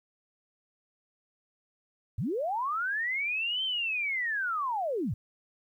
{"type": "linear two-way sweep", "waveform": "sine", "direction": "up then down", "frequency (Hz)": [77.78, 3143, 77.78], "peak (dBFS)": -28, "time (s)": [2.18, 5.14], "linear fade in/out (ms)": 5, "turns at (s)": 3.64, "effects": ["11-bit"]}